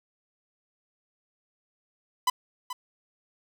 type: tone with echo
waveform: 45% pulse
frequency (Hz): 1000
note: B5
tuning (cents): +21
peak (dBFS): -20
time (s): 2.27-2.3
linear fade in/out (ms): 5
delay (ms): 430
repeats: 1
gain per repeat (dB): -12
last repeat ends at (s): 2.73
effects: none